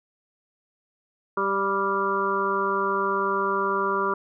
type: harmonic tone with a mistuned harmonic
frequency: 196 Hz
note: G3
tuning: in tune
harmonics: 1 / 2 / 3 / 5 / 6 / 7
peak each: -35 / -27 / -35 / -28 / -26 / -30 dBFS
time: 1.37-4.14 s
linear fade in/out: 5 ms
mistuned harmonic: 7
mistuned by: +28 cents
effects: none